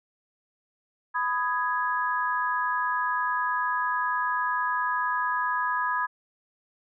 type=chord; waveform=sine; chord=G# minor; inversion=first; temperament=just; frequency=996.7 / 1245.9 / 1661.2 Hz; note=B5 / D#6 / G#6; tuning=+16 / +2 / 0 cents; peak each=-27 / -30 / -29 dBFS; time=1.14-6.07 s; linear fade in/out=20 ms; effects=none